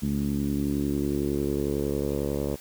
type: tone with low-pass filter sweep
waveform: 10% pulse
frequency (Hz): 71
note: C#2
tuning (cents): +42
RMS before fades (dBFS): -27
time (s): 0.02-2.56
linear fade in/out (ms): 10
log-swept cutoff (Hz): 220 to 600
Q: 2.9
effects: white hiss -47 dBFS RMS until 2.6 s